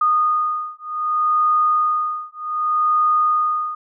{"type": "beating tone pair", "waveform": "sine", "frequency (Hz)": [1231, 1231.65], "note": ["D#6", "D#6"], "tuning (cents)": [-19, -18], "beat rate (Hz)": 0.65, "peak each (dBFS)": -19, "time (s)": [0.01, 3.75], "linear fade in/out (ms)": 5, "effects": []}